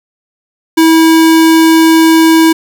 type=tone; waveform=square; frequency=324.1 Hz; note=E4; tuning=29 cents flat; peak=-4 dBFS; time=0.77-2.53 s; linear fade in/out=10 ms; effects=7-bit